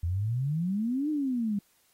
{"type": "exponential two-way sweep", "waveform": "sine", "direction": "up then down", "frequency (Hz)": [81.3, 311.1, 197.1], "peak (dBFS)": -26, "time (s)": [0.03, 1.59], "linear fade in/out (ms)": 5, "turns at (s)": 1.1, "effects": ["white hiss -67 dBFS RMS until 1.93 s", "AAC 48 kbps"]}